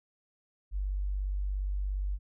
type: tone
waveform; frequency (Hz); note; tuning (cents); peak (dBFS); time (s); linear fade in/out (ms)
sine; 48.58; G1; -15; -29; 0.71-2.19; 50
effects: none